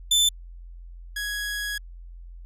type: tone pair in turn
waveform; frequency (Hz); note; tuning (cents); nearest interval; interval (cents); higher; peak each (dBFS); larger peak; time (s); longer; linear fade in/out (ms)
sawtooth; 3529 / 1665.5; A7 / G#6; +4 / +4; octave + minor second; 1300; first; -14 / -24; first; 0.11-0.29 / 1.16-1.78; second; 5
effects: added 43 Hz sine -39 dBFS peak until 2.45 s + resampled to 32000 Hz